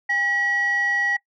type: tone pair together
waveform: sine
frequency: 806.6 / 1922 Hz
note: G5 / B6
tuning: +49 / -48 cents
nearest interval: octave + minor third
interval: 1503 cents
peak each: -27 / -18 dBFS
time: 0.09-1.17 s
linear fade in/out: 10 ms
effects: noise-tail reverb RT60 0.1 s tail -23 dB re dry + tanh soft clip ceiling -15 dBFS